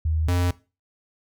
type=tone pair in turn; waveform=sine / square; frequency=79 / 88.67 Hz; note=D#2 / F2; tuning=+27 / +27 cents; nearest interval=major second; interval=200 cents; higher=second; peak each=-20 dBFS; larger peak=neither; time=0.05-0.28 / 0.28-0.51 s; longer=neither; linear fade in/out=5 ms; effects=noise-tail reverb RT60 0.3 s tail -19 dB re dry